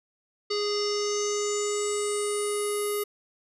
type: tone with low-pass filter sweep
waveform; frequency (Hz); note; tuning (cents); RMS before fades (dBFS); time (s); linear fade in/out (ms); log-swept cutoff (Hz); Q
square; 413.5; G#4; -8; -28; 0.5-3.04; 10; 4800 to 12000; 8.3
effects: none